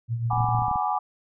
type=tone with tremolo; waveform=sine; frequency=116.54 Hz; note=A#2; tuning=in tune; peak=-21 dBFS; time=0.08-0.68 s; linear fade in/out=50 ms; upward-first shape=triangle; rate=6.9 Hz; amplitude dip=65%
type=chord; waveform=sine; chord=G# half-diminished seventh; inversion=third; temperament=equal with one note detuned; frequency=746.4 / 830.6 / 987.8 / 1174.7 Hz; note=F#5 / G#5 / B5 / D6; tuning=+15 / 0 / 0 / 0 cents; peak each=-28 / -26 / -31 / -29 dBFS; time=0.3-0.99 s; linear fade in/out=10 ms
type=clicks; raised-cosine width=5 ms; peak=-23 dBFS; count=11; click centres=0.332 / 0.377 / 0.407 / 0.443 / 0.487 / 0.548 / 0.59 / 0.621 / 0.683 / 0.713 / 0.758 s
effects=none